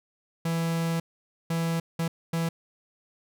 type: tone bursts at uneven times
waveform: 45% pulse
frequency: 165.6 Hz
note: E3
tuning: 8 cents sharp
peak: -25 dBFS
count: 4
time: 0.45-1 / 1.5-1.8 / 1.99-2.08 / 2.33-2.49 s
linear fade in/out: 5 ms
effects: none